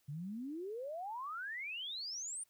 sine exponential sweep, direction up, 137 to 9350 Hz, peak -40 dBFS, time 0.08-2.44 s, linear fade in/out 10 ms, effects white hiss -75 dBFS RMS until 2.49 s

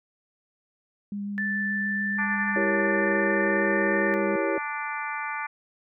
sine tone with vibrato, 202.6 Hz, G#3, 43 cents flat, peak -29 dBFS, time 1.12-4.36 s, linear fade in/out 2 ms, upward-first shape sine, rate 6.9 Hz, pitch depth 10 cents each way
sine tone with pitch glide, 1760 to 1802.2 Hz, A6 to A6, 0 to +41 cents, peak -26 dBFS, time 1.38-4.14 s, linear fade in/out 0 ms, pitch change +41 cents, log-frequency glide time 1.64-3.92 s
harmonic tone, 293.7 Hz, D4, in tune, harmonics 3 / 4 / 5 / 6 / 7 / 8, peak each -34 / -35 / -36 / -37 / -37 / -38 dBFS, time 2.18-5.47 s, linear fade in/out 10 ms
sine chord, E diminished seventh, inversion none, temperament equal, 329.6 / 392 / 466.2 / 554.4 Hz, E4 / G4 / Bb4 / Db5, 0 / 0 / 0 / 0 cents, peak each -29 / -29 / -34 / -28 dBFS, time 2.56-4.58 s, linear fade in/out 2 ms
effects none

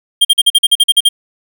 square tone bursts, 3200 Hz, G7, 35 cents sharp, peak -5 dBFS, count 11, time 0.21-1.09 s, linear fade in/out 10 ms, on 40 ms, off 44 ms, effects none

